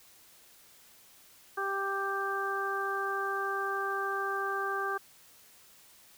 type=harmonic tone; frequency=392.9 Hz; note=G4; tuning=4 cents sharp; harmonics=1 / 2 / 3 / 4; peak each=-36 / -38 / -34 / -35 dBFS; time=1.57-4.98 s; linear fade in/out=10 ms; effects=white hiss -58 dBFS RMS until 6.17 s